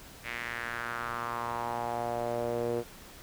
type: tone with band-pass filter sweep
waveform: sawtooth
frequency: 118.7 Hz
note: A#2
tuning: 32 cents sharp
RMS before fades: -34 dBFS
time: 0.23-2.84 s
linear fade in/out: 50 ms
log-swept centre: 2200 to 440 Hz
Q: 3.3
effects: pink hiss -50 dBFS RMS until 3.22 s